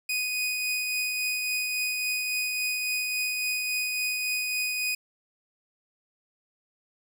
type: tone with tremolo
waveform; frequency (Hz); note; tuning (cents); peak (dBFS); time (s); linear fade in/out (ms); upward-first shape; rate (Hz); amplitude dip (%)
sawtooth; 2489; D#7; 0; -22; 0.09-4.95; 5; triangle; 3.6; 30
effects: none